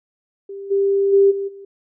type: tone with level steps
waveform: sine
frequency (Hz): 395.5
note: G4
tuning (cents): +15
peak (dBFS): -29 / -14 / -9 / -21 / -35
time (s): 0.49-1.65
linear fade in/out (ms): 5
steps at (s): 0.7 / 1.12 / 1.3 / 1.47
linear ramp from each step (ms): 20
effects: none